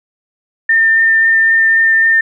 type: tone with vibrato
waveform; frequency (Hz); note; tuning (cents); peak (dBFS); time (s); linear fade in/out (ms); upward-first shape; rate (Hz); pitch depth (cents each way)
sine; 1804; A6; +43; -7; 0.69-2.21; 5; triangle; 3.8; 9
effects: none